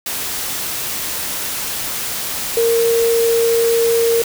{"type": "tone in noise", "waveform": "sine", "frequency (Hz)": 462.1, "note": "A#4", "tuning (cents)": -15, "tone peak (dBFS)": -12, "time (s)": [2.57, 4.22], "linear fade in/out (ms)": 2, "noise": "white", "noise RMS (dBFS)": -23, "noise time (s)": [0.06, 4.24], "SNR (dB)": 8, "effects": []}